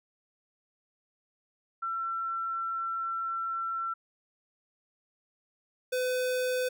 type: tone pair in turn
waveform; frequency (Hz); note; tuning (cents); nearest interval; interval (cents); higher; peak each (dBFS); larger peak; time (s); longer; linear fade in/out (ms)
sine / square; 1348 / 504.9; E6 / B4; +38 / +38; octave + perfect fourth; 1700; first; -30 / -28; second; 1.82-3.94 / 5.92-6.69; first; 10
effects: none